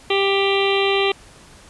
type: harmonic tone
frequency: 394 Hz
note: G4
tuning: 9 cents sharp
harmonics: 1 / 2 / 3 / 5 / 6 / 7 / 8 / 9 / 10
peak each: -18 / -25 / -27 / -29 / -26 / -26 / -26 / -31 / -30 dBFS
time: 0.1-1.12 s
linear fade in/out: 5 ms
effects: pink hiss -46 dBFS RMS until 1.69 s + resampled to 24000 Hz